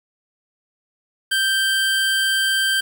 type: tone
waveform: 25% pulse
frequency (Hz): 1568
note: G6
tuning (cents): 0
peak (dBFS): -13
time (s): 1.31-2.81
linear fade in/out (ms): 10
effects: 7-bit